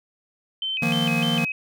sine tone with vibrato, 2800 Hz, F7, 4 cents sharp, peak -24 dBFS, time 0.62-1.52 s, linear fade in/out 2 ms, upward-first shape square, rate 3.3 Hz, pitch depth 170 cents each way
square chord, Eb suspended second, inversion none, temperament just, 155.56 / 175.01 / 233.3 Hz, Eb3 / F3 / Bb3, 0 / +4 / +2 cents, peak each -27 / -28 / -25 dBFS, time 0.82-1.45 s, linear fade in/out 5 ms
effects none

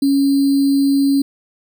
sine tone with sample-and-hold, 277.2 Hz, C#4, in tune, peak -11 dBFS, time 0.02-1.22 s, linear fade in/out 5 ms, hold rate 4410 Hz, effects none

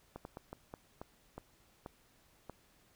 slowing click train, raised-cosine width 1 ms, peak -30 dBFS, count 9, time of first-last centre 0.16-2.497 s, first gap 91 ms, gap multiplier 1.32, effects pink hiss -68 dBFS RMS until 2.95 s

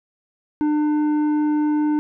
sine tone with tanh clipping, 300.4 Hz, D4, 39 cents sharp, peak -18 dBFS, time 0.61-1.99 s, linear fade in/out 0 ms, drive 8 dB, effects none

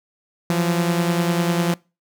sawtooth beating tone pair, 170.4 / 180.4 Hz, F3 / F#3, -42 / -44 cents, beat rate 10 Hz, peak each -15 / -20 dBFS, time 0.5-1.74 s, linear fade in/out 0 ms, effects noise-tail reverb RT60 0.3 s tail -25 dB re dry

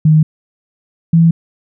sine tone pair in turn, 155.56 / 165.83 Hz, D#3 / E3, 0 / +11 cents, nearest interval minor second, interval 111 cents, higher second, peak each -5 dBFS, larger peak neither, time 0.05-0.23 / 1.13-1.31 s, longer neither, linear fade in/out 5 ms, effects none

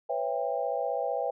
sine chord, C# half-diminished seventh, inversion third, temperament just, 498.9 / 554.4 / 665.2 / 798.3 Hz, B4 / C#5 / E5 / G5, +17 / 0 / +16 / +31 cents, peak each -33 dBFS, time 0.09-1.31 s, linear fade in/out 10 ms, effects none

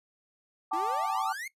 sine chord, G suspended second, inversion none, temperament equal with one note detuned, 770.1 / 880 / 1174.7 Hz, G5 / A5 / D6, -31 / 0 / 0 cents, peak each -32 dBFS, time 0.71-1.33 s, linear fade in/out 10 ms
45% pulse exponential sweep, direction up, 311.1 to 2217 Hz, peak -36 dBFS, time 0.73-1.48 s, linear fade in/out 5 ms
effects noise-tail reverb RT60 0.1 s tail -18 dB re dry + resampled to 32000 Hz

